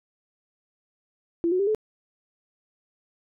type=tone with pitch steps; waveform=sine; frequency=338.2 / 366.7 / 397.6 / 431.1 Hz; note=E4 / F#4 / G4 / A4; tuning=+44 / -15 / +25 / -35 cents; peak=-20 dBFS; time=1.44-1.748 s; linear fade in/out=0 ms; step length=77 ms; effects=none